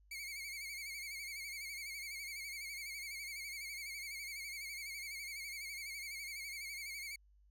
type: tone with vibrato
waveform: sawtooth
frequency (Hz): 2217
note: C#7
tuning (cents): 0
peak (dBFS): -40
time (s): 0.11-7.16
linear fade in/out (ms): 5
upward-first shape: sine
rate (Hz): 12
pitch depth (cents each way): 78
effects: added 50 Hz sine -64 dBFS peak until 7.5 s